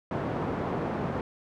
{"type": "band-pass noise", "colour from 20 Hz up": "pink", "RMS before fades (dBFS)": -31, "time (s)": [0.11, 1.21], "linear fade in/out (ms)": 2, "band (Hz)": [120, 960], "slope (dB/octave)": 12, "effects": []}